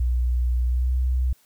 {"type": "tone with pitch glide", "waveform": "sine", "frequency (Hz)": [61.2, 63.47], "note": ["B1", "B1"], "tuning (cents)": [-15, 48], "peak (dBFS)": -18, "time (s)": [0, 1.33], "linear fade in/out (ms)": 5, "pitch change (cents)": 63, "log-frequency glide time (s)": [0.66, 0.92], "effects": ["tanh soft clip ceiling -14 dBFS", "white hiss -60 dBFS RMS until 1.45 s"]}